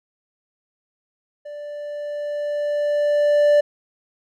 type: tone with level ramp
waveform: triangle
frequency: 587.3 Hz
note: D5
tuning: in tune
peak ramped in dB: -30 to -9 dBFS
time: 1.45-3.61 s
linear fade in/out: 10 ms
effects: none